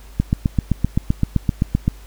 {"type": "click train", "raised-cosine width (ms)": 5, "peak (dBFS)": -3, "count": 14, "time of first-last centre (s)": [0.2, 1.88], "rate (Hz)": 7.74, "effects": ["added 50 Hz sine -38 dBFS peak until 2.06 s", "pink hiss -48 dBFS RMS until 2.06 s"]}